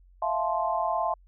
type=chord; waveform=sine; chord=F major seventh; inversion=third; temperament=equal with one note detuned; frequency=659.3 / 698.5 / 870.9 / 1046.5 Hz; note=E5 / F5 / A5 / C6; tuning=0 / 0 / -18 / 0 cents; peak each=-30 dBFS; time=0.22-1.14 s; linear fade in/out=5 ms; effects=added 45 Hz sine -53 dBFS peak until 1.27 s